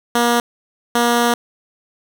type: tone pair in turn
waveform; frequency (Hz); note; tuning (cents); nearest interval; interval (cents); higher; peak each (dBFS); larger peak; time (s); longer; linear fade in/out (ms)
10% pulse; 238 / 238; A#3 / A#3; +36 / +36; unison; 0; neither; -5; neither; 0.15-0.4 / 0.95-1.34; second; 2
effects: none